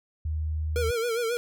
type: tone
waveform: sine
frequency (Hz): 77.78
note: D#2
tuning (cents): 0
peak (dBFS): -26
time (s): 0.25-0.91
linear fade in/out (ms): 5
type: tone with vibrato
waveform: square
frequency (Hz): 466.2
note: A#4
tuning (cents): 0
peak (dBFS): -26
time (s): 0.76-1.37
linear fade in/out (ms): 0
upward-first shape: sine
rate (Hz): 7.4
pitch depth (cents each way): 78
effects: none